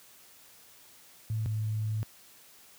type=tone pair in turn; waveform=sine; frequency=110 / 108.3 Hz; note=A2 / A2; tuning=0 / -27 cents; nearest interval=unison; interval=27 cents; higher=first; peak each=-28 dBFS; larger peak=neither; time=1.3-1.46 / 1.46-2.03 s; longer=second; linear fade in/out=0 ms; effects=white hiss -56 dBFS RMS until 2.78 s + high-pass 60 Hz 12 dB/octave